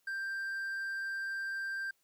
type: tone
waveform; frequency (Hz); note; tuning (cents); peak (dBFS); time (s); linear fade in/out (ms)
triangle; 1578; G6; +11; -33; 0.07-1.91; 5
effects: white hiss -75 dBFS RMS until 2.03 s